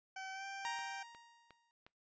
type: tone with pitch glide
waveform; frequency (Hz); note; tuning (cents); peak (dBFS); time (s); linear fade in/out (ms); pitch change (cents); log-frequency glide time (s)
20% pulse; 765 to 784.7; G5 to G5; -42 to +2; -39; 0.16-1.03; 5; +44; 0.32-0.45
type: tone with exponential decay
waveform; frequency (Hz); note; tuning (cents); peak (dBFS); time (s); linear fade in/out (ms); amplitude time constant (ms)
sawtooth; 936; A#5; +7; -34; 0.65-1.71; 0; 230
type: click train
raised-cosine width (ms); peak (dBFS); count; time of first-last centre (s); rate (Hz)
0.3; -40; 4; 0.79-1.865; 2.79
effects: noise-tail reverb RT60 0.2 s tail -23 dB re dry + resampled to 16000 Hz